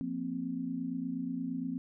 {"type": "chord", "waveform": "sine", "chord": "F suspended fourth", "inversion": "none", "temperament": "equal", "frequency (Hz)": [174.61, 233.1, 261.6], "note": ["F3", "Bb3", "C4"], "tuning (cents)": [0, 0, 0], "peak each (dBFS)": [-40, -39, -35], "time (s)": [0.01, 1.78], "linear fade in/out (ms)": 0, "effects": []}